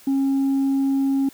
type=tone; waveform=sine; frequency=272.3 Hz; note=C#4; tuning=31 cents flat; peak=-15 dBFS; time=0.07-1.29 s; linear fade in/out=5 ms; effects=tanh soft clip ceiling -16 dBFS + white hiss -49 dBFS RMS until 1.33 s